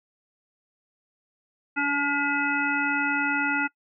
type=harmonic tone; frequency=285.4 Hz; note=D4; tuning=49 cents flat; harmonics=1 / 3 / 5 / 7 / 9; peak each=-29 / -31 / -25 / -31 / -31 dBFS; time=1.76-3.68 s; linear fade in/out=20 ms; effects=noise-tail reverb RT60 0.1 s tail -24 dB re dry